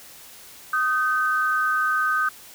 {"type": "tone pair together", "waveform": "sine", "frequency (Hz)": [1244.5, 1537.6], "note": ["D#6", "G6"], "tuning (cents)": [0, -34], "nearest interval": "major third", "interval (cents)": 366, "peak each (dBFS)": -22, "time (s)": [0.73, 2.29], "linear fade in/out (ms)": 5, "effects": ["white hiss -45 dBFS RMS until 2.54 s"]}